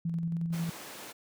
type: tone with tremolo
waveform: sine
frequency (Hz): 167.3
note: E3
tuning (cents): +26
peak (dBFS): -28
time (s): 0.05-0.7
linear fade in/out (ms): 5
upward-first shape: square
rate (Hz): 11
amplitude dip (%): 30
type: high-pass noise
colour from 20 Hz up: pink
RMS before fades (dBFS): -45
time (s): 0.52-1.13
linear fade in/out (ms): 20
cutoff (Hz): 280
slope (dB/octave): 12
effects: none